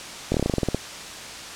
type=slowing click train; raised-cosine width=2 ms; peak=-8 dBFS; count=12; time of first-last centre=0.32-0.746 s; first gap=23 ms; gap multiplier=1.1; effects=white hiss -36 dBFS RMS until 1.55 s + low-pass 7000 Hz 12 dB/octave